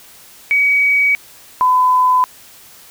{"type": "tone pair in turn", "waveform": "sine", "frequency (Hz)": [2265, 1008.4], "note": ["C#7", "B5"], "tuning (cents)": [37, 36], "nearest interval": "octave + major second", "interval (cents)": 1401, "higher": "first", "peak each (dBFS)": [-10, -9], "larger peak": "second", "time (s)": [[0.51, 1.15], [1.61, 2.24]], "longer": "first", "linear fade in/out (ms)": 0, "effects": ["white hiss -42 dBFS RMS until 2.9 s"]}